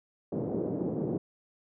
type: band-pass noise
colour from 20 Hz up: white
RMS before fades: -32 dBFS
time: 0.32-1.18 s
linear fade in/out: 5 ms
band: 120 to 450 Hz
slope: 24 dB/octave
effects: none